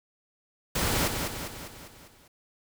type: noise with echo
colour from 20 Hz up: pink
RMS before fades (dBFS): -27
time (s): 0.75-1.08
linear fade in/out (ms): 5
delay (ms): 200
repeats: 6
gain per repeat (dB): -5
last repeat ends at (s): 2.28
effects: none